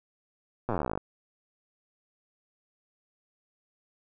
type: slowing click train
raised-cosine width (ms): 1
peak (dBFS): -16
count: 22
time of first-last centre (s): 0.69-0.976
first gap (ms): 8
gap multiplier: 1.05
effects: none